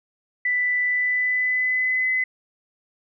sine tone with pitch glide, 1984 to 2026 Hz, B6 to B6, +7 to +44 cents, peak -19 dBFS, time 0.45-2.24 s, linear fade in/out 5 ms, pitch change +37 cents, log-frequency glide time 0.85-2.13 s, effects none

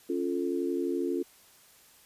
sine chord, Db augmented, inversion none, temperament equal, 277.2 / 349.2 / 440 Hz, Db4 / F4 / A4, 0 / 0 / 0 cents, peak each -32 / -30 / -35 dBFS, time 0.09-1.23 s, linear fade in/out 10 ms, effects white hiss -58 dBFS RMS until 2.05 s + resampled to 32000 Hz

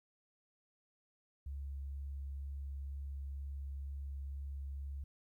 sine tone with vibrato, 69.3 Hz, C#2, in tune, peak -40 dBFS, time 1.46-5.04 s, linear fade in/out 5 ms, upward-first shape sine, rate 2.1 Hz, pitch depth 8 cents each way, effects 13-bit

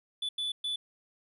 triangle tone bursts at uneven times, 3472 Hz, A7, 24 cents flat, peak -29 dBFS, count 3, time 0.22-0.29 / 0.38-0.52 / 0.64-0.76 s, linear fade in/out 5 ms, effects resampled to 32000 Hz

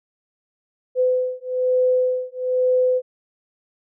sine beating tone pair, 506 / 507.1 Hz, B4 / B4, +42 / +46 cents, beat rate 1.1 Hz, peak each -20 dBFS, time 0.95-3.02 s, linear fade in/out 50 ms, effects none

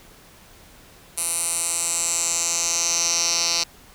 10% pulse tone with band-pass filter sweep, 169.2 Hz, E3, 45 cents sharp, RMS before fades -23 dBFS, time 1.17-3.64 s, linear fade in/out 10 ms, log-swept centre 9900 to 5100 Hz, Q 4.6, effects pink hiss -49 dBFS RMS until 3.94 s

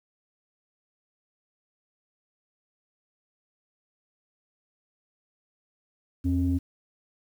sine tone pair together, 84.4 / 268.9 Hz, E2 / C4, +41 / +47 cents, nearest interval octave + minor sixth, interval 2006 cents, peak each -24 dBFS, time 6.24-6.59 s, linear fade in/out 20 ms, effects tanh soft clip ceiling -15 dBFS + 9-bit

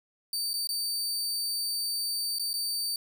sawtooth tone with dropouts, 4606 Hz, D8, 34 cents flat, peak -26 dBFS, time 0.33-2.96 s, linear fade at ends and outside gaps 2 ms, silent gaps 0.533-0.539 / 0.672-0.69 / 2.386-2.395 / 2.532-2.539 s, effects none

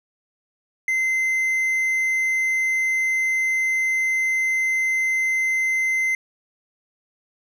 triangle tone, 2068 Hz, C7, 21 cents flat, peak -17 dBFS, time 0.88-6.15 s, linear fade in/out 2 ms, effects none

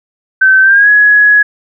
sine tone with pitch glide, 1539 to 1678.3 Hz, G6 to G#6, -32 to +18 cents, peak -3 dBFS, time 0.41-1.43 s, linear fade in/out 10 ms, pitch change +150 cents, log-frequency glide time 0.62-0.89 s, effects none

